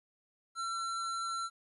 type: tone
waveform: square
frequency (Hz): 1352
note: E6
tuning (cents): +43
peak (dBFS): -35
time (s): 0.55-1.5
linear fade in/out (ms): 50
effects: resampled to 24000 Hz + 12-bit